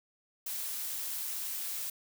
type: noise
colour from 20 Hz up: blue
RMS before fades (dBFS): -37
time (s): 0.46-1.9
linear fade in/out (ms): 5
effects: none